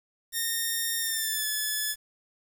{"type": "tone with pitch glide", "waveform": "5% pulse", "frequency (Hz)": [1835, 1722], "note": ["A#6", "A6"], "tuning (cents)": [-28, -38], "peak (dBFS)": -17, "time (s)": [0.32, 1.96], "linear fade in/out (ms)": 50, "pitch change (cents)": -110, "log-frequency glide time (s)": [1, 1.47], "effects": ["8-bit"]}